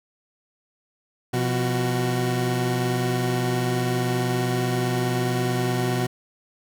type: tone cluster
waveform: 30% pulse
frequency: 124.9 / 174.6 / 370 Hz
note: B2 / F3 / F#4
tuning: +20 / 0 / 0 cents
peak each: -21 / -28 / -24 dBFS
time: 1.33-6.07 s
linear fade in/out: 10 ms
effects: none